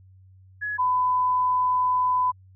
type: tone pair in turn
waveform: sine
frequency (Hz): 1687 / 1003.1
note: G#6 / B5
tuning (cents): +27 / +27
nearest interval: major sixth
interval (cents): 900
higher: first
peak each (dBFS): -26 / -19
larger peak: second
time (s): 0.61-0.78 / 0.78-2.32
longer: second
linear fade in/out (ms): 20
effects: added 94 Hz sine -49 dBFS peak until 2.55 s